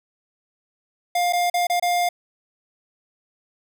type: tone with dropouts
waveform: square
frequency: 705 Hz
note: F5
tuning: 16 cents sharp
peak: -19 dBFS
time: 1.15-2.09 s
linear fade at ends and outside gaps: 5 ms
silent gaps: 1.326-1.332 / 1.5-1.54 / 1.67-1.698 / 1.798-1.824 s
effects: none